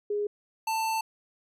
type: tone pair in turn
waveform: sine / square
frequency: 413.5 / 888.7 Hz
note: G#4 / A5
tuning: -8 / +17 cents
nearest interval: octave + minor second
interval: 1325 cents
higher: second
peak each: -26 / -27 dBFS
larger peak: first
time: 0.1-0.27 / 0.67-1.01 s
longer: second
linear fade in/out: 5 ms
effects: resampled to 32000 Hz